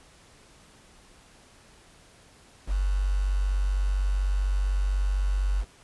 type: tone with quantisation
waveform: sine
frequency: 47.89 Hz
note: G1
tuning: 40 cents flat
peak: -22 dBFS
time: 2.67-5.65 s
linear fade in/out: 50 ms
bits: 7
effects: pink hiss -55 dBFS RMS until 5.83 s + resampled to 24000 Hz